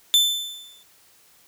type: tone with exponential decay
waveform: 40% pulse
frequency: 3530 Hz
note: A7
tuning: 5 cents sharp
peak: -11 dBFS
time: 0.14-0.83 s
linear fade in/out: 0 ms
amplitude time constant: 150 ms
effects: white hiss -56 dBFS RMS until 1.47 s